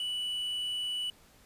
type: tone with quantisation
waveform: triangle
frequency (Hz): 2960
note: F#7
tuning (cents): 0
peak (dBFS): -30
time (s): 0-1.1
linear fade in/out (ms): 2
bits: 9
effects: pink hiss -60 dBFS RMS until 1.45 s + resampled to 32000 Hz